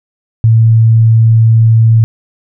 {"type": "tone", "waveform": "sine", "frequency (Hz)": 112.9, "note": "A2", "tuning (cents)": 45, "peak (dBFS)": -3, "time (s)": [0.44, 2.04], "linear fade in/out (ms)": 0, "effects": []}